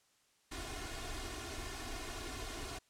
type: noise with comb filter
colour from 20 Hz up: pink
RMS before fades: -43 dBFS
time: 0.51-2.79 s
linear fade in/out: 10 ms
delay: 2.8 ms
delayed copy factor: +0.85
effects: white hiss -72 dBFS RMS until 2.89 s + low-pass 9000 Hz 12 dB/octave